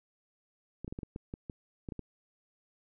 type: clicks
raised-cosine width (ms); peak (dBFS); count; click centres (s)
3; -26; 11; 0.846 / 0.879 / 0.925 / 0.989 / 1.032 / 1.161 / 1.339 / 1.498 / 1.888 / 1.922 / 1.993
effects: none